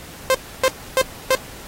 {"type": "tone bursts", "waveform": "sawtooth", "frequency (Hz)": 523.3, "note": "C5", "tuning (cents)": 0, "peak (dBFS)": -9, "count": 4, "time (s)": [0.3, 1.35], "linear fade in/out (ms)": 0, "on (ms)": 45, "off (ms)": 290, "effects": ["pink hiss -39 dBFS RMS until 1.67 s", "AAC 48 kbps"]}